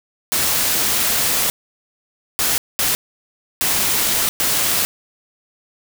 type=noise bursts at uneven times; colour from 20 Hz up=white; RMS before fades=-18 dBFS; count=5; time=0.32-1.5 / 2.39-2.58 / 2.79-2.95 / 3.61-4.29 / 4.4-4.85 s; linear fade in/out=0 ms; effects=none